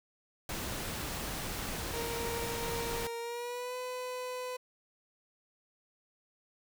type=noise; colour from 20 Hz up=pink; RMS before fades=-38 dBFS; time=0.49-3.07 s; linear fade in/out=2 ms
type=tone with pitch glide; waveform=30% pulse; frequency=466.2 to 502.6 Hz; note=A#4 to B4; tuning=0 to +30 cents; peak=-34 dBFS; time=1.93-4.57 s; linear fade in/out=10 ms; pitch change=+130 cents; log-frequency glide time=3.2-3.76 s
effects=none